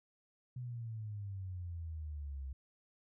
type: exponential sweep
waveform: sine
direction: down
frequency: 126.5 to 65.41 Hz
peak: -40 dBFS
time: 0.56-2.53 s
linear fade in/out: 5 ms
effects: none